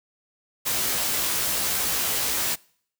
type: noise with comb filter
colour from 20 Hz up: white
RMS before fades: -25 dBFS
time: 0.65-2.56 s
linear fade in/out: 20 ms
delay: 16 ms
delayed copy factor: +0.7
effects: noise-tail reverb RT60 0.6 s tail -25 dB re dry